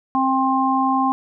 harmonic tone, 264.6 Hz, C4, 20 cents sharp, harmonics 1 / 3 / 4, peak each -20 / -20 / -20 dBFS, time 0.15-1.12 s, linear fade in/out 0 ms, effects none

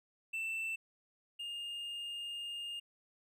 triangle tone pair in turn, 2667 / 2826 Hz, E7 / F7, +20 / +20 cents, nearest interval minor second, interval 100 cents, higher second, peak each -34 / -38 dBFS, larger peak first, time 0.33-0.76 / 1.39-2.8 s, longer second, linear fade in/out 10 ms, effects none

